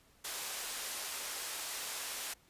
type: band-pass noise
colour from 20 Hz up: white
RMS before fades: -41 dBFS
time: 0.24-2.34 s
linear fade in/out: 10 ms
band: 440 to 11000 Hz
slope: 12 dB/octave
effects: pink hiss -66 dBFS RMS until 2.49 s + resampled to 32000 Hz